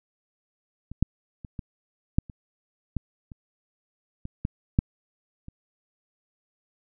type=clicks; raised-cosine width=5 ms; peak=-25 / -7 / -26 / -21 / -7 / -28 / -15 / -29 / -22 / -14 / -6 / -28 dBFS; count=12; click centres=0.916 / 1.026 / 1.448 / 1.592 / 2.185 / 2.298 / 2.967 / 3.318 / 4.254 / 4.451 / 4.789 / 5.484 s; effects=none